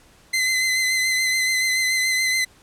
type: tone with vibrato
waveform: sawtooth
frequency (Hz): 2047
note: C7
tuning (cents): -38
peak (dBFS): -15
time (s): 0.33-2.45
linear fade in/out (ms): 10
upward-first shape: sine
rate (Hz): 7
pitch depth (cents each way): 25
effects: pink hiss -53 dBFS RMS until 2.62 s + low-pass 11000 Hz 12 dB/octave